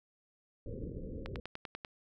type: low-pass noise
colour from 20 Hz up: pink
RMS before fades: -42 dBFS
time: 0.66-1.4 s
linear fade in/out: 2 ms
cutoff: 540 Hz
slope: 96 dB/octave
type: click train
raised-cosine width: 0.3 ms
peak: -25 dBFS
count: 7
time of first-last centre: 1.26-1.848 s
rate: 10.2 Hz
effects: none